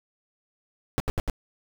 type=noise bursts; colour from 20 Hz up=brown; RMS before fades=-24 dBFS; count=4; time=0.98-1.298 s; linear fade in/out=0 ms; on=21 ms; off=78 ms; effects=none

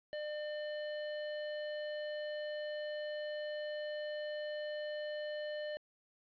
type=tone; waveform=square; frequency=600 Hz; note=D5; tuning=37 cents sharp; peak=-39 dBFS; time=0.13-5.77 s; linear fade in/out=0 ms; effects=resampled to 11025 Hz + 11-bit

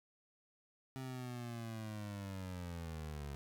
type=linear sweep; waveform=25% pulse; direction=down; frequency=132.7 to 69.3 Hz; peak=-39 dBFS; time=0.96-3.35 s; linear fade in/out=0 ms; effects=none

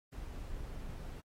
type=noise; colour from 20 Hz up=brown; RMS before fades=-43 dBFS; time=0.12-1.21 s; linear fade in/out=10 ms; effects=AAC 48 kbps

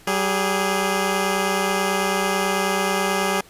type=tone pair together; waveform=10% pulse; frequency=191.6 / 412.4 Hz; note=G3 / G#4; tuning=-39 / -12 cents; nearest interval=octave + minor second; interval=1327 cents; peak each=-14 dBFS; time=0.07-3.41 s; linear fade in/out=5 ms; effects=pink hiss -49 dBFS RMS until 3.49 s + resampled to 32000 Hz

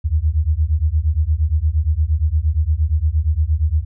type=beating tone pair; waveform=sine; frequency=73.42 / 82.02 Hz; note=D2 / E2; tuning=0 / -8 cents; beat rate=8.6 Hz; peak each=-17 dBFS; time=0.04-3.85 s; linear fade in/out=20 ms; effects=none

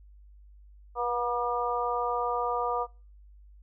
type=harmonic tone with a mistuned harmonic; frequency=240.5 Hz; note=B3; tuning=46 cents flat; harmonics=2 / 3 / 4 / 5; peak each=-32 / -32 / -32 / -32 dBFS; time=0.95-2.87 s; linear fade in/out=50 ms; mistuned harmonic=2; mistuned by=+15 cents; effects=noise-tail reverb RT60 0.4 s tail -26 dB re dry + added 50 Hz sine -50 dBFS peak until 3.62 s

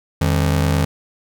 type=ring-modulated tone; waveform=35% pulse; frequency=118.8 Hz; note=A#2; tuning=33 cents sharp; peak=-10 dBFS; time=0.21-0.85 s; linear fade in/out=5 ms; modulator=34.5 Hz; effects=none

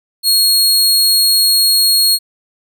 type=tone; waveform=sawtooth; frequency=4299 Hz; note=C8; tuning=46 cents sharp; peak=-6 dBFS; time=0.23-2.19 s; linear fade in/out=50 ms; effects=none

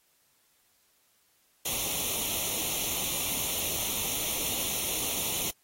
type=noise with comb filter; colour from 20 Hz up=white; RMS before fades=-31 dBFS; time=1.65-5.51 s; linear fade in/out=10 ms; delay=0.31 ms; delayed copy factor=+0.8; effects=white hiss -68 dBFS RMS until 5.63 s + AAC 48 kbps

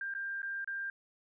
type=tone with dropouts; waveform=sine; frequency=1592 Hz; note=G6; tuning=26 cents sharp; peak=-35 dBFS; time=0.01-0.9 s; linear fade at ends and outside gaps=2 ms; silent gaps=0.139-0.149 / 0.419-0.429 / 0.645-0.675 s; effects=none

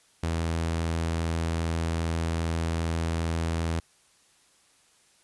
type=tone; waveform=sawtooth; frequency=82.5 Hz; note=E2; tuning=2 cents sharp; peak=-22 dBFS; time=0.23-3.8 s; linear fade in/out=5 ms; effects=white hiss -62 dBFS RMS until 5.23 s + resampled to 24000 Hz

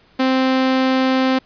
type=tone; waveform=sawtooth; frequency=261.3 Hz; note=C4; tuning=2 cents flat; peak=-10 dBFS; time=0.19-1.39 s; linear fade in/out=10 ms; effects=pink hiss -53 dBFS RMS until 1.45 s + resampled to 11025 Hz

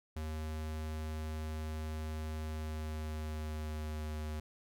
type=tone with pitch glide; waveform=square; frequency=78 to 76.7 Hz; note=D#2 to D#2; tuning=+5 to -24 cents; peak=-38 dBFS; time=0.16-4.4 s; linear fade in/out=5 ms; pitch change=-29 cents; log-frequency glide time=2.45-4.11 s; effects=none

